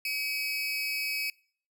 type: tone pair together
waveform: 30% pulse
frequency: 2280 / 2559 Hz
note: C#7 / D#7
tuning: +48 / +48 cents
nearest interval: major second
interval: 200 cents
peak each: -32 / -29 dBFS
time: 0.05-1.3 s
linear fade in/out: 2 ms
effects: noise-tail reverb RT60 0.5 s tail -24 dB re dry